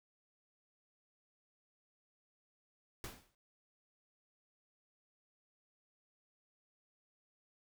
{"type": "noise with exponential decay", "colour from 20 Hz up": "pink", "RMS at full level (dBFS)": -43, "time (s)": [3.04, 3.35], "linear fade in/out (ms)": 1, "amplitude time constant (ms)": 66, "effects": []}